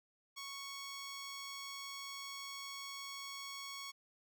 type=tone; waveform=10% pulse; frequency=1108.7 Hz; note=C#6; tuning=in tune; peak=-36 dBFS; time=0.36-3.92 s; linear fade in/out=20 ms; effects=none